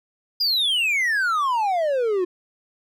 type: exponential sweep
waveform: triangle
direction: down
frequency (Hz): 4994 to 349.2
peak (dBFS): -17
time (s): 0.4-2.25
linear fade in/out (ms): 10
effects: none